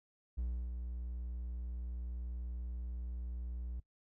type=tone with ADSR envelope; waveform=triangle; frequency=60.4 Hz; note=B1; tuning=38 cents flat; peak=-32 dBFS; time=0.37-3.8 s; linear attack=16 ms; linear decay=310 ms; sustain=-5 dB; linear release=4 ms; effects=noise-tail reverb RT60 0.1 s tail -20 dB re dry